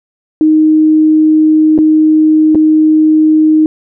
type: tone with dropouts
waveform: sine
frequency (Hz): 311.1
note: D#4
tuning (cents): 0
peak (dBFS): -4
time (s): 0.41-3.66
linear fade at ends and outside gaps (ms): 1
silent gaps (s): 1.779-1.787 / 2.548-2.554
effects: none